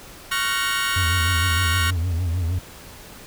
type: chord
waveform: 25% pulse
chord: Gb major seventh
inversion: second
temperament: equal with one note detuned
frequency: 1108.7 / 1396.9 / 1505.8 / 1864.7 Hz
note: Db6 / F6 / Gb6 / Bb6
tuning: 0 / 0 / +30 / 0 cents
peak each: -23 dBFS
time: 0.31-1.91 s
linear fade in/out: 10 ms
type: tone with vibrato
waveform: triangle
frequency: 86.8 Hz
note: F2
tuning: 10 cents flat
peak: -18 dBFS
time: 0.96-2.59 s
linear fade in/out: 5 ms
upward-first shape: triangle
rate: 6.5 Hz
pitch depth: 140 cents each way
effects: pink hiss -42 dBFS RMS until 3.26 s